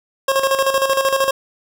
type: tone with tremolo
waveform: 25% pulse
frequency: 540 Hz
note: C#5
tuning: 45 cents flat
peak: -9 dBFS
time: 0.28-1.31 s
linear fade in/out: 5 ms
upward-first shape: square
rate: 13 Hz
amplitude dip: 60%
effects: none